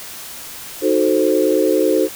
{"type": "chord", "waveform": "sine", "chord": "D# diminished seventh", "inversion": "none", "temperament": "equal", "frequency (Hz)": [311.1, 370, 440, 523.3], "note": ["D#4", "F#4", "A4", "C5"], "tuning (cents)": [0, 0, 0, 0], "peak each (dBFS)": -18, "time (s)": [0.81, 2.09], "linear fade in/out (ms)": 50, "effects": ["white hiss -33 dBFS RMS until 2.15 s"]}